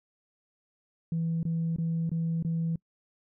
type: tone bursts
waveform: sine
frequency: 164.81 Hz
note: E3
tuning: in tune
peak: -25 dBFS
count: 5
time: 1.12-2.758 s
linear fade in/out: 2 ms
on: 310 ms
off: 22 ms
effects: noise-tail reverb RT60 0.1 s tail -26 dB re dry + tanh soft clip ceiling -23 dBFS